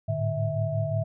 sine tone cluster, 106 / 111.6 / 148.7 / 652 Hz, G#2 / A2 / D3 / E5, +36 / +25 / +22 / -19 cents, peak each -30 dBFS, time 0.08-1.04 s, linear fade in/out 10 ms, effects none

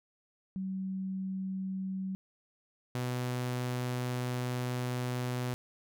sine / sawtooth tone pair in turn, 190 / 124.52 Hz, F#3 / B2, +46 / +15 cents, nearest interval perfect fifth, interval 731 cents, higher first, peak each -33 / -28 dBFS, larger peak second, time 0.56-2.15 / 2.95-5.54 s, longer second, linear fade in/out 0 ms, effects none

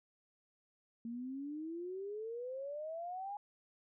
sine exponential sweep, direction up, 227.9 to 830 Hz, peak -40 dBFS, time 1.05-3.37 s, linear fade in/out 2 ms, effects none

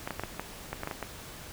clicks, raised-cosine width 0.5 ms, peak -18 dBFS, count 10, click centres 0.075 / 0.107 / 0.196 / 0.236 / 0.396 / 0.73 / 0.834 / 0.874 / 0.912 / 1.027 s, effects pink hiss -45 dBFS RMS until 1.52 s

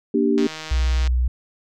sine chord, G minor, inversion first, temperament just, 235.2 / 294 / 392 Hz, Bb3 / D4 / G4, +16 / +2 / 0 cents, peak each -20 dBFS, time 0.14-0.47 s, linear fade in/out 5 ms
click train, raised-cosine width 0.2 ms, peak -15 dBFS, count 110, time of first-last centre 0.38-1.074 s, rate 157 Hz
sine tone, 61.74 Hz, B1, in tune, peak -16 dBFS, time 0.71-1.28 s, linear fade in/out 5 ms
effects none

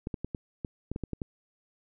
clicks, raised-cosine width 3 ms, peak -20 dBFS, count 10, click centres 0.071 / 0.142 / 0.246 / 0.348 / 0.648 / 0.916 / 0.961 / 1.037 / 1.133 / 1.218 s, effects none

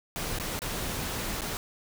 pink noise with dropouts, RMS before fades -33 dBFS, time 0.16-1.57 s, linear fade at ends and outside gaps 0 ms, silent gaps 0.386-0.399 / 0.591-0.619 / 1.409-1.418 s, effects none

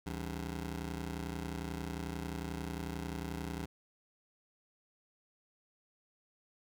20% pulse ring-modulated tone, 117.4 Hz, A#2, 13 cents sharp, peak -30 dBFS, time 0.06-3.66 s, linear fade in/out 5 ms, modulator 43.1 Hz, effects none

